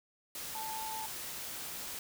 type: tone in noise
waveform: sine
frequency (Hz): 880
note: A5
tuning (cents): 0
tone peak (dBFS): -39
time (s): 0.55-1.06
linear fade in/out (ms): 2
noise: white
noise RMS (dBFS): -42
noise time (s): 0.35-1.99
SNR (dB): 0
effects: none